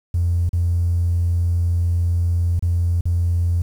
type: tone with dropouts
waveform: triangle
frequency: 86.3 Hz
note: F2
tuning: 20 cents flat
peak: -12 dBFS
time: 0.14-3.62 s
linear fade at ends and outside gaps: 5 ms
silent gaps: 0.492-0.531 / 2.594-2.624 / 3.01-3.054 s
effects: tanh soft clip ceiling -13 dBFS + 8-bit